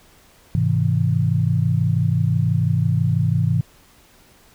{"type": "chord", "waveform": "sine", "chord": "Ab augmented", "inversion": "none", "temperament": "just", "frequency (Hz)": [103.83, 129.78, 162.23], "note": ["Ab2", "C3", "E3"], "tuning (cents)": [0, -14, -27], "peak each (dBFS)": -20, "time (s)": [0.55, 3.61], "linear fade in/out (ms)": 0, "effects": ["pink hiss -52 dBFS RMS until 4.54 s"]}